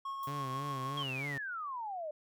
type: tone with tremolo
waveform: triangle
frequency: 1092 Hz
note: C#6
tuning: 26 cents flat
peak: -34 dBFS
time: 0.05-1.03 s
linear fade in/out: 5 ms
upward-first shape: triangle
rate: 6.4 Hz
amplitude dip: 35%
type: noise with exponential decay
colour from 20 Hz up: violet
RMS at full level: -48 dBFS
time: 0.23-0.41 s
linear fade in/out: 1 ms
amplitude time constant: 37 ms
type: tone with vibrato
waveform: sawtooth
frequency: 137 Hz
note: C#3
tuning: 20 cents flat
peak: -35 dBFS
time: 0.27-1.38 s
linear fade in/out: 5 ms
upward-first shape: sine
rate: 3.2 Hz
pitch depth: 97 cents each way
type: exponential sweep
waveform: sine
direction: down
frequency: 3322 to 587.3 Hz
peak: -37 dBFS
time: 0.97-2.11 s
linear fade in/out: 5 ms
effects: none